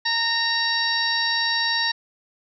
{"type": "harmonic tone with a mistuned harmonic", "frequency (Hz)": 921, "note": "A#5", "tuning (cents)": -21, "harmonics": [1, 2, 3, 4, 5, 6], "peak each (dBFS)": [-29, -24, -36, -26, -27, -28], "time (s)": [0.05, 1.92], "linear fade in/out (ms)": 10, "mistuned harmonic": 4, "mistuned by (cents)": 68, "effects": []}